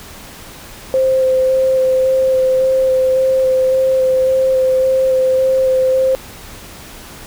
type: tone with vibrato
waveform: sine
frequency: 522 Hz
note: C5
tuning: 4 cents flat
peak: -10 dBFS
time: 0.94-6.15 s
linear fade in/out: 0 ms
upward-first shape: square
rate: 1.8 Hz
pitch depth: 9 cents each way
effects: pink hiss -35 dBFS RMS until 7.26 s